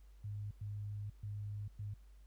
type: tone bursts at uneven times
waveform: sine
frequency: 103.2 Hz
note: G#2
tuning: 10 cents flat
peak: -40 dBFS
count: 4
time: 0.24-0.51 / 0.61-1.1 / 1.23-1.68 / 1.79-1.94 s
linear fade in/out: 5 ms
effects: added 50 Hz sine -56 dBFS peak until 2.26 s + pink hiss -75 dBFS RMS until 2.26 s